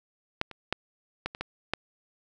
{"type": "clicks", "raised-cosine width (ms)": 0.3, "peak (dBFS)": [-10, -26, -10, -14, -23, -16, -10], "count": 7, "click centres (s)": [0.414, 0.513, 0.726, 1.26, 1.349, 1.41, 1.736], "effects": []}